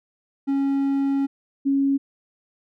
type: tone pair in turn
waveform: triangle / sine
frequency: 275.6 / 275.6 Hz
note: C#4 / C#4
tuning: -10 / -10 cents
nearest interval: unison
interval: 0 cents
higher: neither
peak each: -17 dBFS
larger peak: neither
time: 0.47-1.27 / 1.65-1.98 s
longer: first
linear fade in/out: 20 ms
effects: none